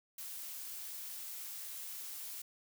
blue noise, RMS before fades -45 dBFS, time 0.18-2.42 s, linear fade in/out 5 ms, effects none

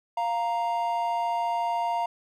triangle tone pair together, 698.5 / 932.4 Hz, F5 / A#5, 0 / 0 cents, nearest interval perfect fourth, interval 500 cents, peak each -26 / -25 dBFS, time 0.17-2.06 s, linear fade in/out 5 ms, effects none

